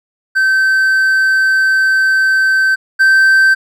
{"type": "tone pair in turn", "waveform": "triangle", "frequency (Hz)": [1546, 1554.8], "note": ["G6", "G6"], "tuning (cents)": [-24, -15], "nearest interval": "unison", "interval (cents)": 9, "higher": "second", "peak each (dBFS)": [-7, -4], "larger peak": "second", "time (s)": [[0.35, 2.76], [2.99, 3.55]], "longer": "first", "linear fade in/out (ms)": 20, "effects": []}